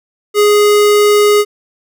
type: tone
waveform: square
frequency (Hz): 415.3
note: G#4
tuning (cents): 0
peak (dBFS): -7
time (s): 0.34-1.45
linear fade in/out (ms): 50
effects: none